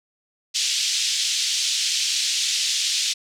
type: band-pass noise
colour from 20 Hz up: pink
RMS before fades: -23 dBFS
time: 0.54-3.14 s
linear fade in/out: 20 ms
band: 3100 to 7100 Hz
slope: 24 dB/octave
effects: none